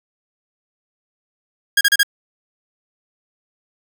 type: tone bursts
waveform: sawtooth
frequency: 1634 Hz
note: G#6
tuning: 29 cents flat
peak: -7 dBFS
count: 4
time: 1.77-2.032 s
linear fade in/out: 5 ms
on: 40 ms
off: 34 ms
effects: none